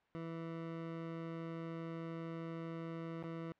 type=tone with dropouts; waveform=20% pulse; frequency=164.81 Hz; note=E3; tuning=in tune; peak=-37 dBFS; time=0.15-3.52 s; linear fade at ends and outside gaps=0 ms; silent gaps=3.227-3.239 s; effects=white hiss -74 dBFS RMS until 3.59 s + low-pass 2000 Hz 12 dB/octave